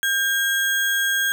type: tone with sample-and-hold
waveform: sine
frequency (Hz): 1599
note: G6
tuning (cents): +34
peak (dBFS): -18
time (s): 0.03-1.32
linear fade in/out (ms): 0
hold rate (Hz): 4900
effects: none